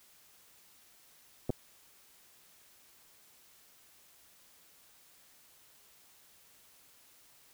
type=clicks; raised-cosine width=2 ms; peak=-19 dBFS; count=2; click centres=1.495 / 1.503 s; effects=white hiss -62 dBFS RMS until 7.53 s